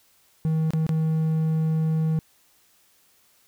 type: tone with dropouts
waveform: triangle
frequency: 158.9 Hz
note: D#3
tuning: 37 cents sharp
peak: -18 dBFS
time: 0.45-2.19 s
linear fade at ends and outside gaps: 0 ms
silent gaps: 0.706-0.735 / 0.866-0.892 s
effects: white hiss -61 dBFS RMS until 3.47 s